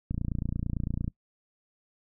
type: click train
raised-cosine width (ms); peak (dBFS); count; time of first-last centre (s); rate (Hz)
5; -18; 29; 0.11-1.079; 28.9
effects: noise-tail reverb RT60 0.1 s tail -23 dB re dry